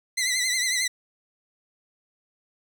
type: tone with vibrato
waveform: 15% pulse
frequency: 2020 Hz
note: B6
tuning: 39 cents sharp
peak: -16 dBFS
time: 0.17-0.88 s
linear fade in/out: 10 ms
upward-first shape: triangle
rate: 11 Hz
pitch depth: 77 cents each way
effects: none